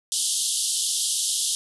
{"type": "band-pass noise", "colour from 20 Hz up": "white", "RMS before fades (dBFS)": -25, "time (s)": [0.12, 1.55], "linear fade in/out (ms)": 0, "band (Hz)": [3000, 11000], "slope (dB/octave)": 96, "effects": []}